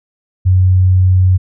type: tone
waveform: sine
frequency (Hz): 92.5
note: F#2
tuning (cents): 0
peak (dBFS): -6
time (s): 0.45-1.38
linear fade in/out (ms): 20
effects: none